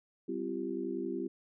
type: harmonic tone with a mistuned harmonic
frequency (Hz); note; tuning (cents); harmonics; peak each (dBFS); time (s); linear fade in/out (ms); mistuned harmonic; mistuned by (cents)
65.1; C2; -8; 3 / 4 / 5 / 6; -43 / -39 / -37 / -39; 0.28-1.28; 10; 5; +74
effects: none